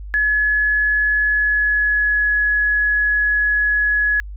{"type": "tone with pitch glide", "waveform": "sine", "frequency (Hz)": [1700, 1688.3], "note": ["G#6", "G#6"], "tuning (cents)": [40, 28], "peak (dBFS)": -14, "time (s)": [0.14, 4.2], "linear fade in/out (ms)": 0, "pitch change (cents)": -12, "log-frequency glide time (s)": [1.25, 2.33], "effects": ["added 50 Hz sine -29 dBFS peak until 4.36 s"]}